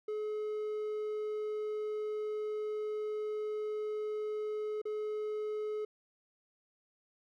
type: tone with dropouts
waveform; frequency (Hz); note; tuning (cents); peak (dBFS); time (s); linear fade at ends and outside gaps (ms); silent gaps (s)
triangle; 425.9; G#4; +44; -32; 0.08-5.85; 5; 4.817-4.853
effects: none